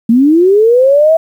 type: linear sweep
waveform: sine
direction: up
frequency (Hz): 220 to 659.3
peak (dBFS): -4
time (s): 0.09-1.17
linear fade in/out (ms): 5
effects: 7-bit